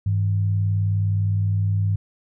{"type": "tone pair together", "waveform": "sine", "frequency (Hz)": [100.68, 160], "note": ["G2", "D#3"], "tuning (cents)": [47, 49], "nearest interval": "minor sixth", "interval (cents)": 802, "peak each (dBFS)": [-18, -30], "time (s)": [0.06, 1.96], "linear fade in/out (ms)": 5, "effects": []}